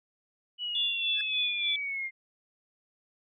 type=linear sweep; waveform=sine; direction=down; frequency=2960 to 2100 Hz; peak=-31 dBFS; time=0.58-2.11 s; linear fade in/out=50 ms
type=tone with tremolo; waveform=sine; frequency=3451 Hz; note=A7; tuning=34 cents flat; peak=-26 dBFS; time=0.75-1.76 s; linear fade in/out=2 ms; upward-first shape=sine; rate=3.4 Hz; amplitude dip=60%
type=tone with exponential growth; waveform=triangle; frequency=1661.2 Hz; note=G#6; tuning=in tune; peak=-32 dBFS; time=1.12-1.21 s; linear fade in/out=1 ms; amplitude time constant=18 ms
effects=none